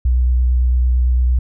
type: tone with vibrato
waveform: sine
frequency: 62 Hz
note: B1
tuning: 7 cents sharp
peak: -11 dBFS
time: 0.05-1.39 s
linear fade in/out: 5 ms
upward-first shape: sine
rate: 8.9 Hz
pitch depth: 18 cents each way
effects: none